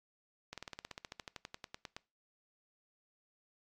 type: slowing click train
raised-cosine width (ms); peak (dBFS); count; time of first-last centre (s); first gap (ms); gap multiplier
0.2; -26; 20; 0.53-1.965; 47; 1.05
effects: noise-tail reverb RT60 0.3 s tail -23 dB re dry + AAC 48 kbps